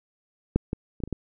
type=clicks; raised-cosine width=3 ms; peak=-7 / -14 / -29 / -14 / -28 / -15 dBFS; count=6; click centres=0.56 / 0.731 / 1.003 / 1.037 / 1.076 / 1.127 s; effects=none